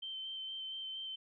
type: tone with vibrato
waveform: sine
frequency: 3105 Hz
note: G7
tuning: 17 cents flat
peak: -40 dBFS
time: 0.02-1.16 s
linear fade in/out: 10 ms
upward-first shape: square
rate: 4.3 Hz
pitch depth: 12 cents each way
effects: none